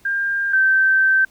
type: tone pair in turn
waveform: sine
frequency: 1600 / 1552.7 Hz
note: G6 / G6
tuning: +35 / -17 cents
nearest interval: minor second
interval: 52 cents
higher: first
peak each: -18 / -12 dBFS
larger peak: second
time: 0.05-0.53 / 0.53-1.25 s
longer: second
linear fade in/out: 5 ms
effects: pink hiss -54 dBFS RMS until 1.3 s

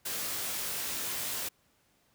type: noise with comb filter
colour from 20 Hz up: white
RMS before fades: -35 dBFS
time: 0.05-1.49 s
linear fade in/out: 10 ms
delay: 19 ms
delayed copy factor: +0.7
effects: pink hiss -69 dBFS RMS until 2.14 s + high-pass 60 Hz 12 dB/octave

